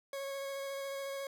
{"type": "tone with vibrato", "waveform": "40% pulse", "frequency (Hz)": 550, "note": "C#5", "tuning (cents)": -14, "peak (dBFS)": -37, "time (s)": [0.13, 1.27], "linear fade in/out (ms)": 2, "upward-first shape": "square", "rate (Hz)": 14, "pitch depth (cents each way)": 10, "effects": []}